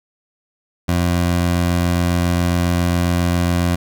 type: tone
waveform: 20% pulse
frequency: 87.31 Hz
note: F2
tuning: in tune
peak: -10 dBFS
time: 0.88-3.76 s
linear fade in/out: 10 ms
effects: none